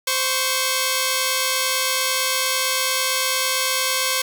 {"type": "tone pair together", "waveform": "5% pulse", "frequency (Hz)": [520, 1108.9], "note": ["C5", "C#6"], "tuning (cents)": [-11, 0], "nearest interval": "octave + minor second", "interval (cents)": 1311, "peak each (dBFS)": -10, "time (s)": [0.07, 4.22], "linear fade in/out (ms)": 5, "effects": []}